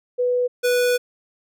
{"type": "tone pair in turn", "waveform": ["sine", "square"], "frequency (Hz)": [493.9, 491.7], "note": ["B4", "B4"], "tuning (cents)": [0, -8], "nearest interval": "unison", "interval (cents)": 8, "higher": "first", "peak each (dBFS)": -17, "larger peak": "neither", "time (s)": [[0.18, 0.48], [0.63, 0.98]], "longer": "second", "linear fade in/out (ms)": 20, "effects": []}